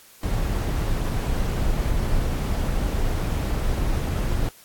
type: noise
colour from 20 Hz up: brown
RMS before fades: -23 dBFS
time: 0.23-4.49 s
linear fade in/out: 2 ms
effects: white hiss -50 dBFS RMS until 4.64 s + AAC 64 kbps